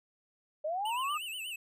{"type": "linear sweep", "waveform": "sine", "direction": "up", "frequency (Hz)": [587.3, 1253], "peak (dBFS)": -31, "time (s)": [0.64, 1.18], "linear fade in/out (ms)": 10}
{"type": "tone with vibrato", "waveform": "square", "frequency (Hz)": 2800, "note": "F7", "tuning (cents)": 4, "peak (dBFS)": -38, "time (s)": [0.85, 1.56], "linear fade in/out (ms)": 5, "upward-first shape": "sine", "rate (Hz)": 8.3, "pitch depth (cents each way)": 140}
{"effects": []}